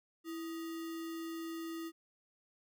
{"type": "tone with sample-and-hold", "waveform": "sine", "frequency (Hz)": 329.6, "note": "E4", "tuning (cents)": 0, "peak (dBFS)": -39, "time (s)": [0.24, 1.92], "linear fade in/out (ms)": 50, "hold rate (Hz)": 1575, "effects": []}